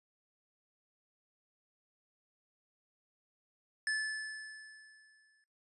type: tone with exponential decay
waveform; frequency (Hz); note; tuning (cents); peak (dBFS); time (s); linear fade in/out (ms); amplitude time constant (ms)
square; 1738; A6; -22; -31; 3.87-5.44; 1; 340
effects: noise-tail reverb RT60 0.3 s tail -20 dB re dry + resampled to 24000 Hz